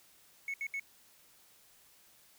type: tone bursts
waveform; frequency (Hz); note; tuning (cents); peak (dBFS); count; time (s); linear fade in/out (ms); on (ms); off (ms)
triangle; 2204; C#7; -11; -32; 3; 0.48-0.797; 2; 59; 70
effects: tanh soft clip ceiling -29 dBFS + white hiss -63 dBFS RMS until 2.38 s